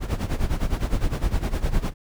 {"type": "noise with tremolo", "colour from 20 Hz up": "brown", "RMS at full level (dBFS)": -20, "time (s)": [0, 1.94], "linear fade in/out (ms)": 50, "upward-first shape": "sine", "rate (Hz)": 9.8, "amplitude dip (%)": 80, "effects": []}